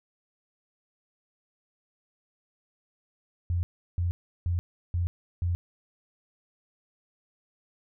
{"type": "tone bursts", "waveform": "sine", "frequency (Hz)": 87.31, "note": "F2", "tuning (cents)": 0, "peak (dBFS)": -24, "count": 5, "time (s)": [3.5, 5.55], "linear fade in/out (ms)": 0, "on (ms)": 130, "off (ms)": 350, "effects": []}